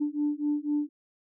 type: beating tone pair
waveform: sine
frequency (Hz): 292.9 / 296.9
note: D4 / D4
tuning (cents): -5 / +19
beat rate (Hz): 4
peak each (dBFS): -28 / -28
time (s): 0-0.89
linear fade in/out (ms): 20
effects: tanh soft clip ceiling -19 dBFS